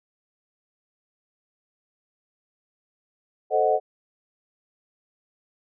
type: chord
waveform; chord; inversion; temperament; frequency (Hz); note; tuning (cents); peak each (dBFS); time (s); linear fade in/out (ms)
sine; A diminished seventh; none; equal with one note detuned; 440 / 523.3 / 618 / 740; A4 / C5 / Eb5 / Gb5; 0 / 0 / -12 / 0; -24 / -25 / -23 / -22; 3.5-3.8; 50
effects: none